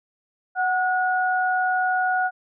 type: tone pair together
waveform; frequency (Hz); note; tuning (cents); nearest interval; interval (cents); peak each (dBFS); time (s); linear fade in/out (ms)
sine; 742 / 1451.8; F#5 / F#6; +5 / -33; octave; 1162; -21 / -23; 0.55-2.31; 50
effects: none